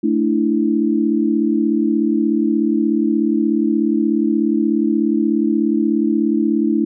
sine chord, A suspended fourth, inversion none, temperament just, 220 / 293.3 / 330 Hz, A3 / D4 / E4, 0 / -2 / +2 cents, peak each -18 dBFS, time 0.03-6.85 s, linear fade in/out 10 ms, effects none

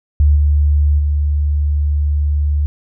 sine tone with level steps, 73.4 Hz, D2, in tune, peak -7 / -9 / -12 dBFS, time 0.2-2.66 s, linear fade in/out 0 ms, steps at 0.35 / 0.98 s, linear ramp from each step 20 ms, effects none

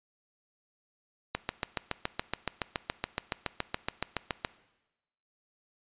click train, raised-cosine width 0.3 ms, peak -13 dBFS, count 23, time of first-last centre 1.35-4.449 s, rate 7.1 Hz, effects noise-tail reverb RT60 1.0 s tail -18 dB re dry + resampled to 8000 Hz

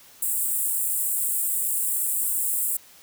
pink high-pass noise, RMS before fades -25 dBFS, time 0.22-2.77 s, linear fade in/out 5 ms, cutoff 7700 Hz, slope 96 dB/octave, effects white hiss -51 dBFS RMS until 3.02 s

